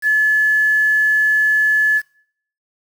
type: tone with quantisation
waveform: sine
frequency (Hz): 1720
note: A6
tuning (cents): -40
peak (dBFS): -11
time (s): 0.02-2.02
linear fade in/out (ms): 50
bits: 6
effects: noise-tail reverb RT60 0.6 s tail -22 dB re dry